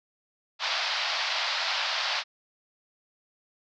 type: band-pass noise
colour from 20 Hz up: white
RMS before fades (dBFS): -29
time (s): 0.59-2.24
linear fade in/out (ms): 50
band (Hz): 620 to 5000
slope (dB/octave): 48
effects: none